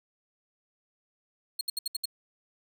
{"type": "tone bursts", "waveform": "sawtooth", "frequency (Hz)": 4271, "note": "C8", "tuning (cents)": 35, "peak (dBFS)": -25, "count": 6, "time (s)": [1.59, 2.056], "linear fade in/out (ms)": 5, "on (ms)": 21, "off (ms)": 68, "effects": []}